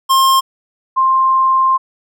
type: tone pair in turn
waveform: square / sine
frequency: 1064 / 1053.6 Hz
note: C6 / C6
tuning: +29 / +12 cents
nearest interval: unison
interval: 17 cents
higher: first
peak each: -9 dBFS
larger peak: neither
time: 0.09-0.41 / 0.96-1.78 s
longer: second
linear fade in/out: 20 ms
effects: none